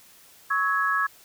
sine tone cluster, 1109 / 1297 / 1670 Hz, C#6 / E6 / G#6, 0 / -28 / +9 cents, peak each -26 / -27 / -24 dBFS, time 0.5-1.07 s, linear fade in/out 10 ms, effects white hiss -53 dBFS RMS until 1.24 s

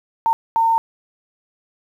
sine tone bursts at uneven times, 909 Hz, A#5, 44 cents flat, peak -13 dBFS, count 2, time 0.26-0.33 / 0.56-0.78 s, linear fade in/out 0 ms, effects 8-bit

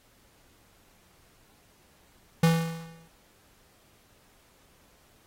square tone with exponential decay, 164.81 Hz, E3, in tune, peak -17 dBFS, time 2.43-3.08 s, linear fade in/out 5 ms, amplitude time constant 140 ms, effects pink hiss -62 dBFS RMS until 5.26 s + AAC 48 kbps

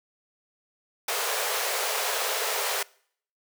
pink high-pass noise, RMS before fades -28 dBFS, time 1.08-2.83 s, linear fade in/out 5 ms, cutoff 410 Hz, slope 96 dB/octave, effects noise-tail reverb RT60 0.6 s tail -24 dB re dry

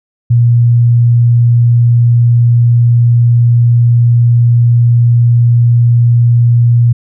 sine tone, 119 Hz, A#2, 36 cents sharp, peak -4 dBFS, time 0.3-6.93 s, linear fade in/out 10 ms, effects none

